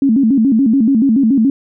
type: tone with vibrato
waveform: sine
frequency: 246.9 Hz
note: B3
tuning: in tune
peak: -8 dBFS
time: 0.02-1.5 s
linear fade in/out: 2 ms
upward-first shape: square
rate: 7 Hz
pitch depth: 190 cents each way
effects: none